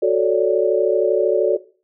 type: chord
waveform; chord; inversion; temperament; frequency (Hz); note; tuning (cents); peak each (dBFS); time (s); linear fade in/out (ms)
sine; D major seventh; first; equal; 370 / 440 / 554.4 / 587.3; F#4 / A4 / C#5 / D5; 0 / 0 / 0 / 0; -18 / -18 / -21 / -20; 0.02-1.57; 10
effects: noise-tail reverb RT60 0.4 s tail -18 dB re dry